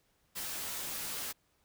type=noise with comb filter; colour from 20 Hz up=white; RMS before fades=-39 dBFS; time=0.35-1.33 s; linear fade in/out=20 ms; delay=15 ms; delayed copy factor=-0.65; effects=pink hiss -73 dBFS RMS until 1.64 s